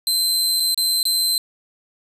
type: tone with dropouts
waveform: sawtooth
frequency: 4093 Hz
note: C8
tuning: 39 cents flat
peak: -14 dBFS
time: 0.07-1.38 s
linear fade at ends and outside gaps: 1 ms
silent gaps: 0.599-0.603 / 0.745-0.776 / 1.03-1.053 s
effects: resampled to 32000 Hz + 9-bit